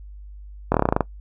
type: slowing click train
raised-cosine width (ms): 1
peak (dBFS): -3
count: 10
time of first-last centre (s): 0.72-1.007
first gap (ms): 23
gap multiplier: 1.08
effects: noise-tail reverb RT60 0.1 s tail -21 dB re dry + added 50 Hz sine -37 dBFS peak until 1.2 s